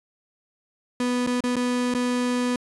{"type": "tone with dropouts", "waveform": "35% pulse", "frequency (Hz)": 246.9, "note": "B3", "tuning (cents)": 0, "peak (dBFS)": -20, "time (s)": [1, 2.56], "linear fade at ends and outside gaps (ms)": 2, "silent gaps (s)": [[1.265, 1.272], [1.406, 1.438], [1.557, 1.565], [1.94, 1.948]], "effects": ["resampled to 24000 Hz"]}